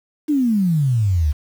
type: exponential sweep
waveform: sine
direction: down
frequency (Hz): 311.1 to 69.5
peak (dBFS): -14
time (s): 0.28-1.33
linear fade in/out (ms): 20
effects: 7-bit